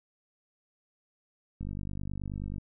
click train, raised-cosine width 5 ms, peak -25 dBFS, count 49, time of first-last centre 1.61-2.582 s, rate 49.4 Hz, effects none

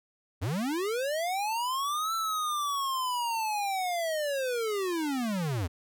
square linear two-way sweep, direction up then down, 77.6 to 1341 to 77.6 Hz, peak -29 dBFS, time 0.41-5.68 s, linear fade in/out 20 ms, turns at 2.14 s, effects none

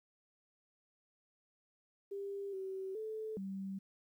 sine tone with pitch steps, 398.1 / 382.2 / 436.4 / 193.6 Hz, G4 / G4 / A4 / G3, +27 / -44 / -14 / -21 cents, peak -39 dBFS, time 2.11-3.79 s, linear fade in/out 10 ms, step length 420 ms, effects 12-bit

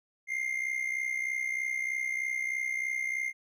triangle tone with amplitude modulation, 2108 Hz, C7, 12 cents sharp, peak -25 dBFS, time 0.27-3.33 s, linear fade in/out 50 ms, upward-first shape sine, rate 63.2 Hz, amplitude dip 70%, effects none

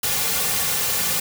white noise with comb filter, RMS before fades -22 dBFS, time 0.03-1.2 s, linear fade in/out 5 ms, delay 3.1 ms, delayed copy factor -0.8, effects none

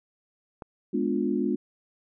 click, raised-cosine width 1 ms, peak -24 dBFS, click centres 0.622 s
sine chord, G# diminished seventh, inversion none, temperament equal with one note detuned, 207.7 / 246.9 / 293.7 / 354.1 Hz, G#3 / B3 / D4 / F4, 0 / 0 / 0 / +24 cents, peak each -29 dBFS, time 0.93-1.56 s, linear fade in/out 10 ms
effects none

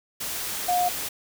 sine tone in noise, 716 Hz, F5, 43 cents sharp, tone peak -20 dBFS, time 0.68-0.89 s, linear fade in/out 10 ms, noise white, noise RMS -31 dBFS, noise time 0.2-1.09 s, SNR +8 dB, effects none

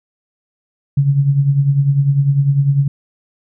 sine tone with tremolo, 140 Hz, C#3, 18 cents sharp, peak -7 dBFS, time 0.97-2.88 s, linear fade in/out 5 ms, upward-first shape triangle, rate 10 Hz, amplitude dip 70%, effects none

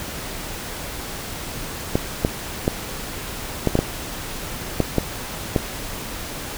clicks, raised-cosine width 2 ms, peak -3 dBFS, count 9, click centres 1.955 / 2.249 / 2.679 / 3.673 / 3.754 / 3.79 / 4.803 / 4.983 / 5.562 s, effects pink hiss -31 dBFS RMS until 6.57 s

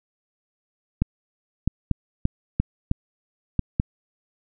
clicks, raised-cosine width 5 ms, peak -7 dBFS, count 8, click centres 1.02 / 1.676 / 1.913 / 2.254 / 2.6 / 2.914 / 3.593 / 3.799 s, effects none

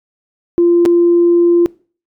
sine tone with dropouts, 345 Hz, F4, 21 cents flat, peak -6 dBFS, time 0.58-1.66 s, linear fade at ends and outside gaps 0 ms, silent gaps 0.853-0.859 s, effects noise-tail reverb RT60 0.4 s tail -23 dB re dry + tanh soft clip ceiling -2 dBFS

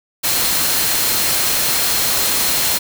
sine tone in noise, 4186 Hz, C8, in tune, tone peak -26 dBFS, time 0.23-2.79 s, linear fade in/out 20 ms, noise white, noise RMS -17 dBFS, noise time 0.23-2.79 s, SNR -12 dB, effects none

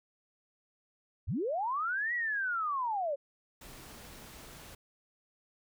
sine linear two-way sweep, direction up then down, 53 to 1960 to 535 Hz, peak -30 dBFS, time 1.27-3.16 s, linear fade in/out 20 ms, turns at 2.14 s
pink noise, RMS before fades -50 dBFS, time 3.61-4.75 s, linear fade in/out 5 ms
effects none

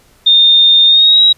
sine tone with pitch glide, 3641 to 3842 Hz, A#7 to B7, -41 to -48 cents, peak -4 dBFS, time 0.26-1.33 s, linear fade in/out 10 ms, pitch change +93 cents, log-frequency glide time 0.86-1.21 s, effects pink hiss -49 dBFS RMS until 1.37 s + resampled to 32000 Hz

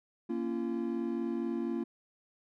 triangle chord, Bb minor, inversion none, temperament equal with one note detuned, 233.1 / 277.2 / 341.1 Hz, Bb3 / Db4 / F4, 0 / 0 / -41 cents, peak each -33 / -36 / -33 dBFS, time 0.29-1.84 s, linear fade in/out 10 ms, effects none

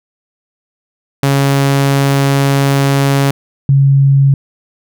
sawtooth / sine tone pair in turn, 138.59 / 137.8 Hz, C#3 / C#3, 0 / -10 cents, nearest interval unison, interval 10 cents, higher first, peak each -5 dBFS, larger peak neither, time 1.23-3.31 / 3.69-4.34 s, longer first, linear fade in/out 2 ms, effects none

